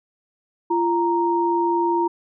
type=tone pair together; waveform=sine; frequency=343.4 / 932.3 Hz; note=F4 / A#5; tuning=-29 / 0 cents; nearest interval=octave + perfect fourth; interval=1729 cents; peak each=-20 dBFS; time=0.7-2.08 s; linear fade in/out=10 ms; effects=none